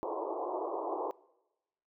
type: band-pass noise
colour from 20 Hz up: pink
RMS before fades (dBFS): -36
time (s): 0.03-1.11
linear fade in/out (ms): 0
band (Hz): 320 to 1100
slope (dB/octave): 96
effects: noise-tail reverb RT60 1.0 s tail -23 dB re dry